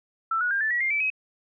sine tone with pitch steps, 1331 / 1459.9 / 1601.2 / 1756.3 / 1926.3 / 2113 / 2317 / 2542 Hz, E6 / F#6 / G6 / A6 / B6 / C7 / D7 / D#7, +16 / -24 / +36 / -4 / -44 / +16 / -24 / +36 cents, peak -22 dBFS, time 0.31-1.102 s, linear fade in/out 5 ms, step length 99 ms, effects none

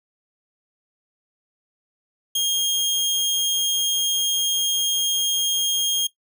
sawtooth tone, 3239 Hz, G#7, 44 cents flat, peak -16 dBFS, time 2.35-6.07 s, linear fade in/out 5 ms, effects noise-tail reverb RT60 0.1 s tail -17 dB re dry

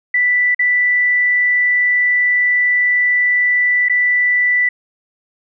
sine tone with dropouts, 1975.5 Hz, B6, in tune, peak -11 dBFS, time 0.14-4.69 s, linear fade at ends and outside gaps 5 ms, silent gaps 0.547-0.592 / 3.886-3.896 s, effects none

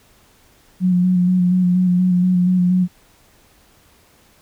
sine tone with vibrato, 180.9 Hz, F#3, 39 cents flat, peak -12 dBFS, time 0.8-2.88 s, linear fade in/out 50 ms, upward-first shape square, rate 4.2 Hz, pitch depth 22 cents each way, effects pink hiss -53 dBFS RMS until 4.41 s

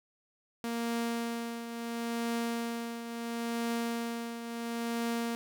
sawtooth tone with tremolo, 233.1 Hz, A#3, in tune, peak -26 dBFS, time 0.64-5.35 s, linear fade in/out 0 ms, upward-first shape triangle, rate 0.73 Hz, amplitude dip 65%, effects none

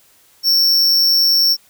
square tone with amplitude modulation, 5450 Hz, F8, 43 cents flat, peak -9 dBFS, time 0.43-1.57 s, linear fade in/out 50 ms, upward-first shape sine, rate 178 Hz, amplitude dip 45%, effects white hiss -52 dBFS RMS until 1.69 s

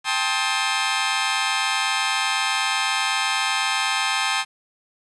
15% pulse chord, A half-diminished seventh, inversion third, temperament just, 792 / 880 / 1056 / 1267.2 Hz, G5 / A5 / C6 / Eb6, +18 / 0 / +16 / +31 cents, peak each -20 dBFS, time 0.04-4.45 s, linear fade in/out 50 ms, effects resampled to 22050 Hz + 8-bit

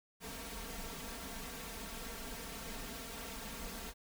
pink noise with comb filter, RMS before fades -45 dBFS, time 0.2-3.94 s, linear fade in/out 50 ms, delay 4.4 ms, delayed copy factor +1, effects none

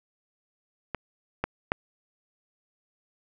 clicks, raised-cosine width 0.5 ms, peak -15 / -11 / -8 dBFS, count 3, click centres 0.947 / 1.44 / 1.719 s, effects none

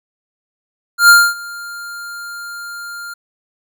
square tone with ADSR envelope, 1400 Hz, F6, 4 cents sharp, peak -3 dBFS, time 0.98-3.14 s, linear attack 110 ms, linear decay 250 ms, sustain -24 dB, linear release 8 ms, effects none

